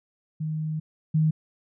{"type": "tone pair in turn", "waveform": "sine", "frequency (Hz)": [155.9, 156.58], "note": ["D#3", "D#3"], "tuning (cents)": [4, 11], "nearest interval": "unison", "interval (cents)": 7, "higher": "second", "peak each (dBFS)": [-26, -18], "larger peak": "second", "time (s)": [[0.4, 0.8], [1.14, 1.31]], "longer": "first", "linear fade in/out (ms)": 10, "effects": []}